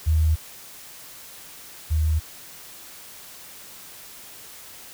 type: tone pair in turn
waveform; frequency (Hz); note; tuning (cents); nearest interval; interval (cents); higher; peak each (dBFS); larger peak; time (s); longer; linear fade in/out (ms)
sine; 78.7 / 78.07; D#2 / D#2; +20 / +6; unison; 14; first; -16 / -18; first; 0.06-0.36 / 1.9-2.2; neither; 20
effects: white hiss -43 dBFS RMS until 4.93 s